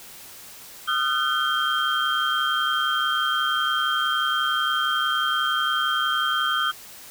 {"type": "tone cluster", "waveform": "sine", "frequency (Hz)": [1232, 1363, 1509, 3181], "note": ["D#6", "F6", "F#6", "G7"], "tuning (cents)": [-17, -43, 34, 25], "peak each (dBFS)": -26, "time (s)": [0.87, 6.72], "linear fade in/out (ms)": 20, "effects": ["white hiss -43 dBFS RMS until 7.1 s"]}